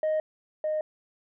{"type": "tone pair in turn", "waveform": "sine", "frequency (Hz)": [622.3, 616.9], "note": ["D#5", "D#5"], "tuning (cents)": [0, -15], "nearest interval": "unison", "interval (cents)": 15, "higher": "first", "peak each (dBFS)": [-21, -24], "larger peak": "first", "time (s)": [[0.03, 0.2], [0.64, 0.81]], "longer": "neither", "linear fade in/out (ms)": 2, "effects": ["tanh soft clip ceiling -22 dBFS"]}